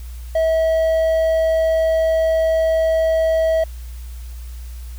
triangle tone, 646 Hz, E5, 35 cents flat, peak -12 dBFS, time 0.35-3.64 s, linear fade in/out 5 ms, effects added 60 Hz sine -29 dBFS peak until 4.98 s + white hiss -47 dBFS RMS until 4.98 s

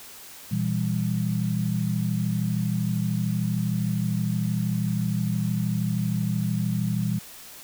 sine chord, E diminished, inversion second, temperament just, 118.67 / 164.81 / 197.78 Hz, Bb2 / E3 / G3, +31 / 0 / +16 cents, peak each -27 dBFS, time 0.51-7.19 s, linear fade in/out 10 ms, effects white hiss -44 dBFS RMS until 7.63 s

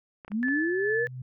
clicks, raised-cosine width 0.5 ms, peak -29 dBFS, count 4, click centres 0.248 / 0.28 / 0.318 / 0.484 s
sine linear sweep, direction up, 196 to 493.9 Hz, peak -25 dBFS, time 0.3-1.08 s, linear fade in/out 50 ms
sine tone with tremolo, 1737 Hz, A6, 23 cents flat, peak -26 dBFS, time 0.43-1.07 s, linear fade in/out 0 ms, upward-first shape sine, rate 2.4 Hz, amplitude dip 45%
sine tone with exponential growth, 127.4 Hz, C3, 46 cents flat, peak -33 dBFS, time 0.43-1.22 s, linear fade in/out 5 ms, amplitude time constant 170 ms
effects none

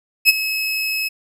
30% pulse tone with ADSR envelope, 2576 Hz, E7, 41 cents flat, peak -3 dBFS, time 0.25-1.09 s, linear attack 40 ms, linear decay 25 ms, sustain -14 dB, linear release 17 ms, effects none

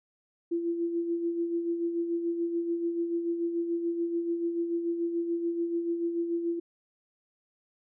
sine tone with tremolo, 339.3 Hz, F4, 50 cents flat, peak -25 dBFS, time 0.51-6.6 s, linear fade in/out 10 ms, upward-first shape sine, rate 6.9 Hz, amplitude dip 50%, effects none

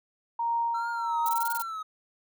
sine tone with tremolo, 932.3 Hz, A#5, in tune, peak -24 dBFS, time 0.39-1.62 s, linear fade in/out 5 ms, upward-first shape sine, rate 1.4 Hz, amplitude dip 55%
triangle tone with vibrato, 1338 Hz, E6, 25 cents sharp, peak -31 dBFS, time 0.74-1.83 s, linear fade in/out 10 ms, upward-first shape triangle, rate 1.6 Hz, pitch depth 110 cents each way
violet noise bursts, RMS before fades -34 dBFS, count 8, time 1.26-1.622 s, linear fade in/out 0 ms, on 26 ms, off 22 ms
effects none

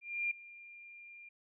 sine tone with ADSR envelope, 2396 Hz, D7, 34 cents sharp, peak -30 dBFS, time 0.01-1.29 s, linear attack 300 ms, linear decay 5 ms, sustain -20 dB, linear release 6 ms, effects none

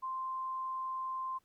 sine tone, 1045 Hz, C6, 2 cents flat, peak -35 dBFS, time 0.02-1.39 s, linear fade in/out 20 ms, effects pink hiss -75 dBFS RMS until 1.44 s

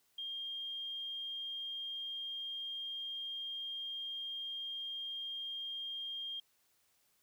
sine tone, 3213 Hz, G7, 42 cents sharp, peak -39 dBFS, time 0.18-6.4 s, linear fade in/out 5 ms, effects white hiss -74 dBFS RMS until 7.22 s

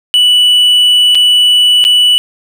triangle tone with dropouts, 2960 Hz, F#7, in tune, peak -3 dBFS, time 0.14-2.18 s, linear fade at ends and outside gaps 0 ms, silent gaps 1.148-1.153 / 1.841-1.85 s, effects none

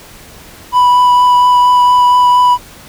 triangle tone with vibrato, 987.8 Hz, B5, in tune, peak -3 dBFS, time 0.72-2.58 s, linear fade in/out 50 ms, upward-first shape triangle, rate 4.3 Hz, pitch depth 11 cents each way, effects pink hiss -36 dBFS RMS until 2.88 s

